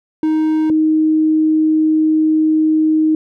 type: tone pair in turn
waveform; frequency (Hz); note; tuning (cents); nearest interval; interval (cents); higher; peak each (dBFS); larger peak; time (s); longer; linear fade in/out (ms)
triangle / sine; 312.7 / 312.7; D#4 / D#4; +9 / +9; unison; 0; neither; -10; neither; 0.23-0.7 / 0.7-3.15; second; 2
effects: none